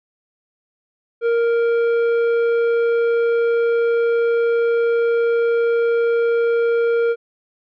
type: tone with tanh clipping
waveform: sine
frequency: 466.2 Hz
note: A#4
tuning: in tune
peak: -16 dBFS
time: 1.21-7.16 s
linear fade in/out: 50 ms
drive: 9 dB
effects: none